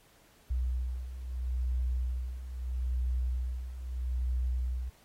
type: beating tone pair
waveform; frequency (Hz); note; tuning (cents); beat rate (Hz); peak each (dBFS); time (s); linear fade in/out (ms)
sine; 61.74 / 62.51; B1 / B1; 0 / +22; 0.77; -36 / -31; 0.5-4.9; 10
effects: pink hiss -63 dBFS RMS until 5.04 s + AAC 48 kbps